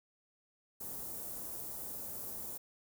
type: band-stop noise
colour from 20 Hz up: white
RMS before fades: -43 dBFS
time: 0.8-2.58 s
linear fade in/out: 10 ms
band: 680 to 11000 Hz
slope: 12 dB/octave
effects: none